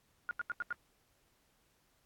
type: tone bursts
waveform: sine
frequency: 1426 Hz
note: F6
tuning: 36 cents sharp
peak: -33 dBFS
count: 5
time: 0.29-0.726 s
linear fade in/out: 0 ms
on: 20 ms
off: 84 ms
effects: pink hiss -73 dBFS RMS until 2.05 s + AAC 64 kbps